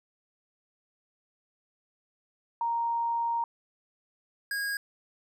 sine / square tone pair in turn, 932 / 1637.3 Hz, A#5 / G#6, -1 / -25 cents, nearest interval minor seventh, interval 976 cents, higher second, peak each -26 / -30 dBFS, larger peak first, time 2.61-3.44 / 4.51-4.77 s, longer first, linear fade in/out 2 ms, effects none

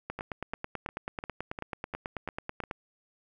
two click trains, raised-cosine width 0.5 ms, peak -19 / -22 dBFS, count 25 / 8, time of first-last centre 0.1-2.712 / 0.19-2.638 s, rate 9.19 / 2.86 Hz, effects 10-bit

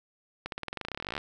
accelerating click train, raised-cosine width 0.3 ms, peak -18 dBFS, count 24, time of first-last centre 0.46-1.179 s, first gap 62 ms, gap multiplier 0.93, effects none

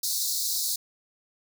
pink high-pass noise, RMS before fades -28 dBFS, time 0.03-0.76 s, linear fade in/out 5 ms, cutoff 3900 Hz, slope 96 dB/octave, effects none

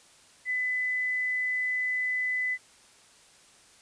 sine tone, 2005 Hz, B6, 26 cents sharp, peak -26 dBFS, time 0.45-2.58 s, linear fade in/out 50 ms, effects white hiss -57 dBFS RMS until 3.81 s + resampled to 22050 Hz

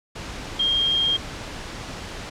sine tone in noise, 3216 Hz, G7, 44 cents sharp, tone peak -18 dBFS, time 0.59-1.17 s, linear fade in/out 10 ms, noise pink, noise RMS -34 dBFS, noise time 0.15-2.3 s, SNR +13 dB, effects low-pass 6000 Hz 12 dB/octave

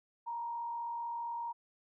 sine tone with frequency modulation, 938 Hz, A#5, 11 cents sharp, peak -36 dBFS, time 0.26-1.53 s, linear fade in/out 20 ms, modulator 44.5 Hz, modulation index 0.38, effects none

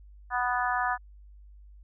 harmonic tone, 246.9 Hz, B3, in tune, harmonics 3 / 4 / 5 / 6 / 7, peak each -30 / -31 / -32 / -33 / -33 dBFS, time 0.3-0.98 s, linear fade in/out 50 ms, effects added 50 Hz sine -48 dBFS peak until 1.83 s

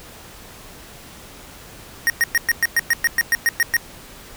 square tone bursts, 1864.7 Hz, A#6, in tune, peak -14 dBFS, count 13, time 2.07-3.767 s, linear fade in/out 0 ms, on 29 ms, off 110 ms, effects pink hiss -41 dBFS RMS until 4.36 s

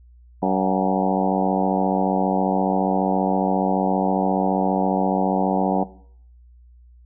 harmonic tone with a mistuned harmonic, 94.7 Hz, F#2, 41 cents sharp, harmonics 2 / 3 / 4 / 5 / 6 / 7 / 8 / 9 / 10, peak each -23 / -25 / -28 / -29 / -28 / -28 / -26 / -28 / -31 dBFS, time 0.42-5.84 s, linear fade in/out 10 ms, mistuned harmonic 7, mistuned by +72 cents, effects noise-tail reverb RT60 0.6 s tail -18 dB re dry + added 60 Hz sine -46 dBFS peak until 7.05 s

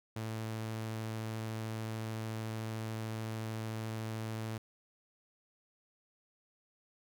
sawtooth tone, 110.8 Hz, A2, 13 cents sharp, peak -33 dBFS, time 0.16-4.58 s, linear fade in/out 5 ms, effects none

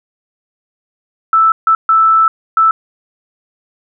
sine tone bursts at uneven times, 1318.5 Hz, E6, in tune, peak -6 dBFS, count 4, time 1.33-1.52 / 1.67-1.75 / 1.89-2.28 / 2.57-2.71 s, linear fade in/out 2 ms, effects none

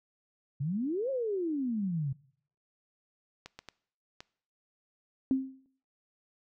sine exponential two-way sweep, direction up then down, 130.2 to 555 to 130.2 Hz, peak -29 dBFS, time 0.6-2.13 s, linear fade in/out 10 ms, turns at 1.1 s
clicks, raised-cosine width 0.2 ms, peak -26 dBFS, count 4, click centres 3.46 / 3.59 / 3.687 / 4.205 s
sine tone with exponential decay, 264.6 Hz, C4, 20 cents sharp, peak -21 dBFS, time 5.31-5.66 s, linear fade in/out 1 ms, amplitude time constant 74 ms
effects noise-tail reverb RT60 0.6 s tail -22 dB re dry

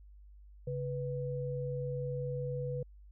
sine tone pair together, 137.4 / 493.3 Hz, C#3 / B4, -15 / -2 cents, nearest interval octave + minor seventh, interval 2213 cents, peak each -36 / -37 dBFS, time 0.67-2.83 s, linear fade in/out 5 ms, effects added 50 Hz sine -52 dBFS peak until 3.11 s

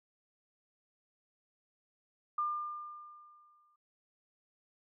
sine tone with exponential decay, 1200 Hz, D6, 37 cents sharp, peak -29 dBFS, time 2.38-3.76 s, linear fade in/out 5 ms, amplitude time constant 300 ms, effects none

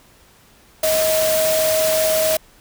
sine tone in noise, 632 Hz, D#5, 27 cents sharp, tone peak -16 dBFS, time 0.83-2.37 s, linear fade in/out 5 ms, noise white, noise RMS -22 dBFS, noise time 0.83-2.37 s, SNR +3 dB, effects pink hiss -51 dBFS RMS until 2.6 s

